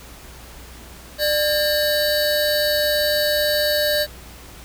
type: tone cluster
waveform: square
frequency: 597 / 1618 / 3848 / 4499 Hz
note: D5 / G#6 / B7 / C#8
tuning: +28 / -46 / -46 / +25 cents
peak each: -20 / -27 / -27 / -25 dBFS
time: 1.18-4.07 s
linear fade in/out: 50 ms
effects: added 60 Hz sine -42 dBFS peak until 4.64 s + pink hiss -42 dBFS RMS until 4.64 s